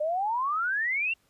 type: exponential sweep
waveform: sine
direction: up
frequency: 587.3 to 2794 Hz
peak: -25 dBFS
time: 0-1.14 s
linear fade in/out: 10 ms
effects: pink hiss -68 dBFS RMS until 1.29 s + resampled to 32000 Hz